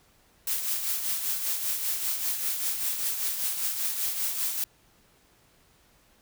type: noise with tremolo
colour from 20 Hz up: blue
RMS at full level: -27 dBFS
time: 0.47-4.64 s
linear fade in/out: 2 ms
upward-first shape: triangle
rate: 5.1 Hz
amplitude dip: 55%
effects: pink hiss -62 dBFS RMS until 6.21 s